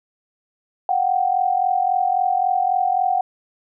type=tone pair together; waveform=sine; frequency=726 / 769.7 Hz; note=F#5 / G5; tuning=-33 / -32 cents; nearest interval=minor second; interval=101 cents; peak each=-19 dBFS; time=0.89-3.21 s; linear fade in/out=2 ms; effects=none